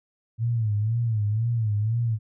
sine tone with vibrato, 110.8 Hz, A2, 13 cents sharp, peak -21 dBFS, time 0.38-2.19 s, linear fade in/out 50 ms, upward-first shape sine, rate 2 Hz, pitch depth 120 cents each way, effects none

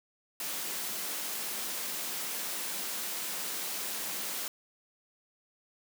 white high-pass noise, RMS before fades -36 dBFS, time 0.4-4.48 s, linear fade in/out 2 ms, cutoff 160 Hz, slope 96 dB/octave, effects none

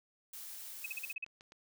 blue noise, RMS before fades -47 dBFS, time 0.33-1.13 s, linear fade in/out 5 ms
sine tone bursts, 2563 Hz, E7, 49 cents flat, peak -36 dBFS, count 7, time 0.84-1.245 s, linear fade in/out 5 ms, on 21 ms, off 43 ms
clicks, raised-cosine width 0.2 ms, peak -38 dBFS, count 3, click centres 1.264 / 1.409 / 1.521 s
effects none

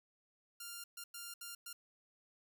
5% pulse tone bursts at uneven times, 1396.9 Hz, F6, in tune, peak -34 dBFS, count 5, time 0.6-0.84 / 0.97-1.04 / 1.14-1.34 / 1.41-1.55 / 1.66-1.73 s, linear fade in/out 5 ms, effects none

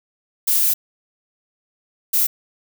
violet noise bursts at uneven times, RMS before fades -17 dBFS, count 2, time 0.47-0.74 / 2.13-2.27 s, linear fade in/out 10 ms, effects none

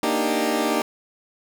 20% pulse chord, Eb major seventh, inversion second, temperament equal, 233.1 / 293.7 / 311.1 / 392 Hz, Bb3 / D4 / Eb4 / G4, 0 / 0 / 0 / 0 cents, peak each -21 dBFS, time 0.03-0.82 s, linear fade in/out 2 ms, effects none

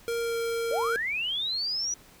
square tone with pitch glide, 466.2 to 462.2 Hz, A#4 to A#4, 0 to -15 cents, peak -28 dBFS, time 0.08-0.96 s, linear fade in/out 0 ms, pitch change -15 cents, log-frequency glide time 0.19-0.37 s
sine linear sweep, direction up, 493.9 to 5920 Hz, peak -27 dBFS, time 0.71-1.94 s, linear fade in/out 2 ms
effects pink hiss -54 dBFS RMS until 2.2 s

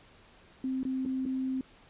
sine tone with dropouts, 261.6 Hz, C4, in tune, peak -29 dBFS, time 0.64-1.61 s, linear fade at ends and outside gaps 2 ms, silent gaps 0.832-0.851 / 1.052-1.059 / 1.254-1.261 s, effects pink hiss -58 dBFS RMS until 1.89 s + resampled to 8000 Hz

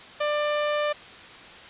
sawtooth tone, 594 Hz, D5, 20 cents sharp, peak -19 dBFS, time 0.2-0.93 s, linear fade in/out 10 ms, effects white hiss -44 dBFS RMS until 1.69 s + resampled to 8000 Hz

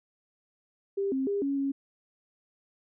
sine tone with pitch steps, 395.6 / 266.1 / 402.5 / 278.2 / 275.4 Hz, G4 / C4 / G4 / C#4 / C#4, +16 / +29 / +46 / +6 / -11 cents, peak -26 dBFS, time 0.97-1.72 s, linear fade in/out 10 ms, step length 150 ms, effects none

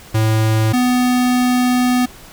square tone pair in turn, 110 / 249 Hz, A2 / B3, 0 / +14 cents, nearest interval octave + major second, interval 1414 cents, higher second, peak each -13 dBFS, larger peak neither, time 0.14-0.73 / 0.73-2.06 s, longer second, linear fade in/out 10 ms, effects pink hiss -40 dBFS RMS until 2.32 s

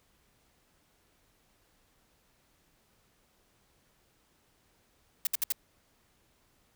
blue noise bursts, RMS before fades -28 dBFS, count 4, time 5.25-5.522 s, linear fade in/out 2 ms, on 20 ms, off 64 ms, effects pink hiss -69 dBFS RMS until 6.75 s

